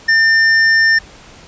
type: tone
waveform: square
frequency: 1800 Hz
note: A6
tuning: 39 cents sharp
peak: -9 dBFS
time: 0.08-0.99 s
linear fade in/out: 10 ms
effects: pink hiss -40 dBFS RMS until 1.47 s + resampled to 16000 Hz